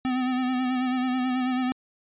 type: tone with vibrato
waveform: square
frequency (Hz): 254.6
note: C4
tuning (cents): -47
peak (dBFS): -24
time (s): 0.05-1.72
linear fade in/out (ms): 0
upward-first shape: sine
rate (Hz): 9.2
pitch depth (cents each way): 36
effects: resampled to 8000 Hz